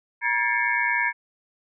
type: tone cluster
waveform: sine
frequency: 954 / 1629 / 1757 / 2144 / 2253 Hz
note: A#5 / G#6 / A6 / C7 / C#7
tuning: +40 / -34 / -3 / +42 / +28 cents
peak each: -27 dBFS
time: 0.21-1.13 s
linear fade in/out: 50 ms
effects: none